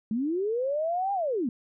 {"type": "linear two-way sweep", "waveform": "sine", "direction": "up then down", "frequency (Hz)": [207.7, 811, 214], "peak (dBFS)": -25, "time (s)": [0.11, 1.49], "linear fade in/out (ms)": 2, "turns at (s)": 1.13, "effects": []}